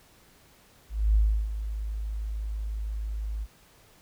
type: tone with ADSR envelope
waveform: sine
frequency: 53.1 Hz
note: G#1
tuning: 39 cents sharp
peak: -17 dBFS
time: 0.89-3.47 s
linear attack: 260 ms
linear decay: 330 ms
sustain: -12 dB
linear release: 43 ms
effects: pink hiss -58 dBFS RMS until 4.01 s